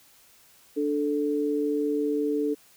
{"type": "tone pair together", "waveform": "sine", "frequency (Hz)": [293.7, 439], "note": ["D4", "A4"], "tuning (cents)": [0, -4], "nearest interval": "perfect fifth", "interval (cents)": 696, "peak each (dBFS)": -26, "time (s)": [0.76, 2.55], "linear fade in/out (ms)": 20, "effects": ["white hiss -57 dBFS RMS until 2.76 s"]}